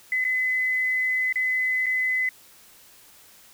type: tone with dropouts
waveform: sine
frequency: 2023 Hz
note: B6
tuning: 41 cents sharp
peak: -21 dBFS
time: 0.12-2.29 s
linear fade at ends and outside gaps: 2 ms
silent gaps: 0.242-0.249 / 1.326-1.357 / 1.86-1.865 s
effects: white hiss -52 dBFS RMS until 3.53 s